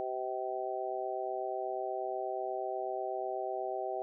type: harmonic tone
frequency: 128.2 Hz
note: C3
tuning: 35 cents flat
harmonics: 3 / 4 / 5 / 6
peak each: -39 / -42 / -38 / -38 dBFS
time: 0-4.02 s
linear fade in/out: 0 ms
effects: none